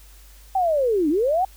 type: linear two-way sweep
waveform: sine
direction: down then up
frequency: 784 to 282.3 to 784 Hz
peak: -17 dBFS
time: 0.55-1.45 s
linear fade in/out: 5 ms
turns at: 1.09 s
effects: added 50 Hz sine -45 dBFS peak until 1.56 s + white hiss -52 dBFS RMS until 1.56 s